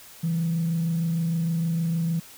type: tone with frequency modulation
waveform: sine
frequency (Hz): 165.8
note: E3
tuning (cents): +10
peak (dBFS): -21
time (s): 0.23-2.2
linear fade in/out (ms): 10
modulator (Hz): 26.5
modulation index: 0.24
effects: tanh soft clip ceiling -18 dBFS + white hiss -47 dBFS RMS until 2.37 s